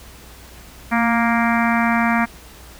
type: harmonic tone with a mistuned harmonic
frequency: 233.6 Hz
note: A#3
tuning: 4 cents sharp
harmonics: 1 / 3 / 4 / 5 / 6 / 7 / 8 / 9 / 10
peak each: -18 / -23 / -24 / -25 / -26 / -26 / -27 / -28 / -28 dBFS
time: 0.91-2.26 s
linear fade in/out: 20 ms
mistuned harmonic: 1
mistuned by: -34 cents
effects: added 60 Hz sine -43 dBFS peak until 2.79 s + pink hiss -43 dBFS RMS until 2.79 s